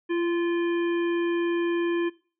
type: harmonic tone with a mistuned harmonic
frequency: 346.5 Hz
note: F4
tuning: 14 cents flat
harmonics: 1 / 3 / 5 / 7 / 9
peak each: -23 / -38 / -36 / -41 / -45 dBFS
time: 0.09-2.1 s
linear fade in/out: 20 ms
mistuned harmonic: 1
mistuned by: -22 cents
effects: noise-tail reverb RT60 0.4 s tail -20 dB re dry